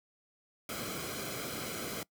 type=noise with comb filter; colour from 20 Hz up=pink; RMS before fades=-39 dBFS; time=0.69-2.03 s; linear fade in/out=2 ms; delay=1.1 ms; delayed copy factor=-0.65; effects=noise-tail reverb RT60 0.1 s tail -23 dB re dry + high-pass 80 Hz 12 dB/octave